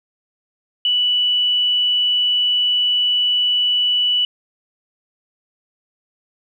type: tone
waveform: sine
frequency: 2960 Hz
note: F#7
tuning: in tune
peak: -14 dBFS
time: 0.85-4.25 s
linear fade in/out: 2 ms
effects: 9-bit